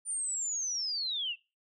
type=linear sweep; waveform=sine; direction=down; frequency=9220 to 2609 Hz; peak=-31 dBFS; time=0.05-1.36 s; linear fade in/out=50 ms; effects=noise-tail reverb RT60 0.3 s tail -23 dB re dry